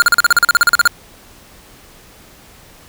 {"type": "tone bursts", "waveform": "square", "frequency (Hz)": 1418, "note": "F6", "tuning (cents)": 26, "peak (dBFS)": -7, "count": 15, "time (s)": [0, 0.875], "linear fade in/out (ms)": 0, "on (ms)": 21, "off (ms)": 40, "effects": ["pink hiss -43 dBFS RMS until 2.88 s"]}